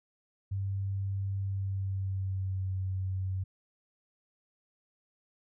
sine tone with pitch glide, 97.8 to 94.41 Hz, G2 to F#2, -4 to +35 cents, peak -30 dBFS, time 0.51-3.44 s, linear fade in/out 10 ms, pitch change -61 cents, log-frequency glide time 1.41-2.73 s, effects none

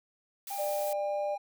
blue noise, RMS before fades -41 dBFS, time 0.47-0.93 s, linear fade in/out 2 ms
triangle tone with pitch glide, 799 to 806.4 Hz, G5 to G5, +33 to +49 cents, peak -33 dBFS, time 0.5-1.38 s, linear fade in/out 10 ms, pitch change +16 cents, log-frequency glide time 0.7-1.23 s
sine tone, 594 Hz, D5, 20 cents sharp, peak -30 dBFS, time 0.58-1.36 s, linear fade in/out 20 ms
effects none

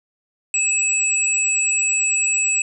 sine tone pair together, 2602 / 7797 Hz, E7 / B8, -23 / -23 cents, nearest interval octave + perfect fifth, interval 1900 cents, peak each -21 / -18 dBFS, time 0.54-2.62 s, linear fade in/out 2 ms, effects none

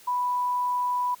sine tone, 987.8 Hz, B5, in tune, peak -23 dBFS, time 0.07-1.15 s, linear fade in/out 10 ms, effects white hiss -52 dBFS RMS until 1.2 s

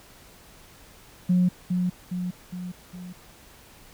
sine tone with echo, 180.2 Hz, F#3, 45 cents flat, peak -16 dBFS, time 1.29-1.49 s, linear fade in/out 10 ms, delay 410 ms, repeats 4, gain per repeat -5 dB, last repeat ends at 3.13 s, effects tanh soft clip ceiling -13 dBFS + pink hiss -51 dBFS RMS until 3.93 s

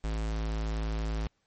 square tone, 54.2 Hz, A1, 25 cents flat, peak -30 dBFS, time 0.04-1.27 s, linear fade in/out 0 ms, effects pink hiss -75 dBFS RMS until 1.46 s + MP3 32 kbps

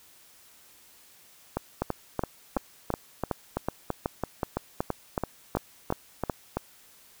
two click trains, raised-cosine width 1 ms, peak -13 / -12 dBFS, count 16 / 13, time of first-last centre 1.57-6.57 / 1.82-6.298 s, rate 3 / 2.68 Hz, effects white hiss -56 dBFS RMS until 7.2 s

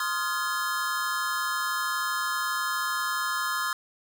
square chord, F minor seventh, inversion second, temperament equal with one note detuned, 1046.5 / 1244.5 / 1396.9 / 1698.1 Hz, C6 / Eb6 / F6 / Ab6, 0 / 0 / 0 / +38 cents, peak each -33 dBFS, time 0-3.73 s, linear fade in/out 2 ms, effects none

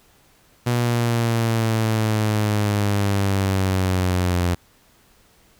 sawtooth linear sweep, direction down, 121.4 to 87.31 Hz, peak -14 dBFS, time 0.66-4.55 s, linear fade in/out 10 ms, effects pink hiss -56 dBFS RMS until 5.59 s

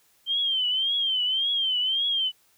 sine tone with vibrato, 3136 Hz, G7, in tune, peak -22 dBFS, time 0.26-2.32 s, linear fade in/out 50 ms, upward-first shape triangle, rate 1.8 Hz, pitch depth 120 cents each way, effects white hiss -63 dBFS RMS until 2.57 s

